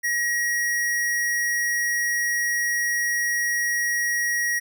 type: tone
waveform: square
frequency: 1900 Hz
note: A#6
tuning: 33 cents sharp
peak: -22 dBFS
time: 0.03-4.6 s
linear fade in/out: 20 ms
effects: none